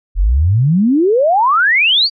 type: exponential sweep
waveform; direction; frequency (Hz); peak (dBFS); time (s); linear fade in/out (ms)
sine; up; 40.61 to 4803; -8; 0.15-2.1; 50
effects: MP3 32 kbps